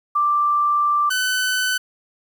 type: tone pair in turn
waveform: sine / sawtooth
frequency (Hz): 1177 / 1507.1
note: D6 / F#6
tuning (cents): +3 / +31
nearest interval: major third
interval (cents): 428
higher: second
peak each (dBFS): -15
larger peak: neither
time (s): 0.15-1.1 / 1.1-1.78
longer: first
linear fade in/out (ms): 10
effects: 9-bit